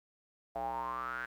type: tone with band-pass filter sweep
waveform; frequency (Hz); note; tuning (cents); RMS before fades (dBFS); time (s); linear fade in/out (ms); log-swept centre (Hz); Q
square; 61.6; B1; -4; -38; 0.55-1.26; 10; 710 to 1600; 9.9
effects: 11-bit